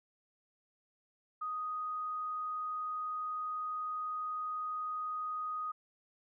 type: tone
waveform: sine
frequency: 1246 Hz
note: D#6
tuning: 2 cents sharp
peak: -35 dBFS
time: 1.41-5.72 s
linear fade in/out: 10 ms
effects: none